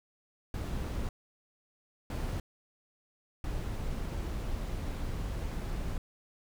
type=noise bursts at uneven times; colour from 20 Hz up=brown; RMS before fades=-35 dBFS; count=3; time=0.54-1.09 / 2.1-2.4 / 3.44-5.98 s; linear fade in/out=2 ms; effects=none